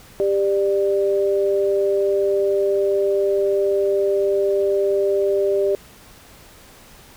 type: tone pair together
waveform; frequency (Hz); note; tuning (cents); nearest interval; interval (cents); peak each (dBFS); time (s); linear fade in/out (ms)
sine; 395.7 / 592.9; G4 / D5; +16 / +16; perfect fifth; 700; -17 / -21; 0.2-5.75; 0
effects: pink hiss -46 dBFS RMS until 7.16 s